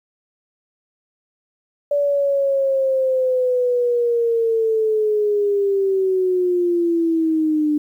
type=linear sweep; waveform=sine; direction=down; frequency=578 to 296.7 Hz; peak=-15 dBFS; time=1.91-7.78 s; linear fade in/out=5 ms; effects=9-bit